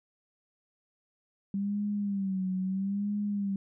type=tone with vibrato; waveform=sine; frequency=196 Hz; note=G3; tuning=in tune; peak=-28 dBFS; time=1.54-3.56 s; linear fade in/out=2 ms; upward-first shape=sine; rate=0.76 Hz; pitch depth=90 cents each way; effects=none